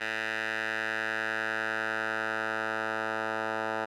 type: tone with band-pass filter sweep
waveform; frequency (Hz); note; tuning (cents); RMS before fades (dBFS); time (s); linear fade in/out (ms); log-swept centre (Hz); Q
10% pulse; 110; A2; 0; -32; 0-3.86; 20; 2000 to 1100; 2.5
effects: none